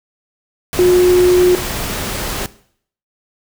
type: tone in noise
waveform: sine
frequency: 360.3 Hz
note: F#4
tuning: 46 cents flat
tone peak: -7 dBFS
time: 0.79-1.55 s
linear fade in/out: 0 ms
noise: pink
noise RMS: -22 dBFS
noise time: 0.73-2.46 s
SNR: +12 dB
effects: noise-tail reverb RT60 0.6 s tail -18 dB re dry